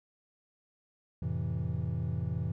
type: chord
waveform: triangle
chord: F major seventh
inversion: none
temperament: equal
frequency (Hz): 87.31 / 110 / 130.81 / 164.81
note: F2 / A2 / C3 / E3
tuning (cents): 0 / 0 / 0 / 0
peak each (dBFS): -34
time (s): 1.22-2.52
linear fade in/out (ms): 5
effects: tanh soft clip ceiling -18 dBFS